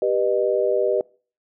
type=chord; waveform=sine; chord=G augmented; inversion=none; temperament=just; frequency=392 / 490 / 612.5 Hz; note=G4 / B4 / D#5; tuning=0 / -14 / -27 cents; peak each=-22 dBFS; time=0.02-1.01 s; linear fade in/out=2 ms; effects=noise-tail reverb RT60 0.4 s tail -24 dB re dry